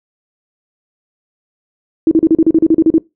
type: tone bursts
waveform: sine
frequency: 323.3 Hz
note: E4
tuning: 34 cents flat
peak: -5 dBFS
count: 12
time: 2.07-2.982 s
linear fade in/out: 2 ms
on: 43 ms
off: 36 ms
effects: noise-tail reverb RT60 0.2 s tail -21 dB re dry